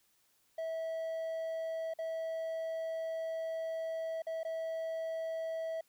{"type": "tone with dropouts", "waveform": "triangle", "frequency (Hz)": 650, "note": "E5", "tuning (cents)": -24, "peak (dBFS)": -33, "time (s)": [0.58, 5.81], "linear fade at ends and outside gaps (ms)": 5, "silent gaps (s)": [[1.938, 1.987], [4.221, 4.267], [4.433, 4.449]], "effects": ["white hiss -72 dBFS RMS until 5.88 s"]}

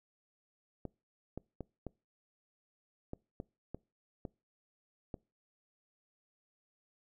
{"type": "clicks", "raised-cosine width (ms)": 2, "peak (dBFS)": -27, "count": 9, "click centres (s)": [0.853, 1.376, 1.607, 1.867, 3.134, 3.401, 3.746, 4.252, 5.142], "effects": ["noise-tail reverb RT60 0.3 s tail -25 dB re dry"]}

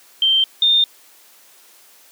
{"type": "tone pair in turn", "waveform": "sine", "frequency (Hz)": [3136, 3630], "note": ["G7", "A#7"], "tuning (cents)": [0, -47], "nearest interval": "minor third", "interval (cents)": 253, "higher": "second", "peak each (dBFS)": [-12, -11], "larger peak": "second", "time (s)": [[0.22, 0.44], [0.62, 0.84]], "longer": "neither", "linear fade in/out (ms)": 2, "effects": ["white hiss -49 dBFS RMS until 2.11 s", "high-pass 300 Hz 12 dB/octave"]}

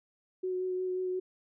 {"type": "tone with vibrato", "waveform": "sine", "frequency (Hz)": 368.7, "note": "F#4", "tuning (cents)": -6, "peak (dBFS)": -30, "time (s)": [0.43, 1.2], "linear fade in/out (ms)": 10, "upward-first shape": "sine", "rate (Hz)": 5.6, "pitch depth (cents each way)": 13, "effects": []}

